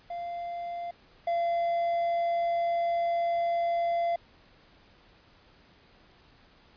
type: tone pair in turn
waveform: triangle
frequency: 692 / 684.1 Hz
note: F5 / F5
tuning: -16 / -36 cents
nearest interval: unison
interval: 20 cents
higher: first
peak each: -31 / -23 dBFS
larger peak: second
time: 0.1-0.91 / 1.27-4.16 s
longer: second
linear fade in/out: 5 ms
effects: pink hiss -59 dBFS RMS until 6.76 s + resampled to 11025 Hz